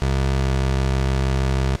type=tone with pitch glide; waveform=25% pulse; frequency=67 to 66.31 Hz; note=C2 to C2; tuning=+42 to +24 cents; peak=-14 dBFS; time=0.02-1.76 s; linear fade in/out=0 ms; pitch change=-18 cents; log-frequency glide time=0.36-0.47 s; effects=pink hiss -41 dBFS RMS until 1.8 s + low-pass 7000 Hz 12 dB/octave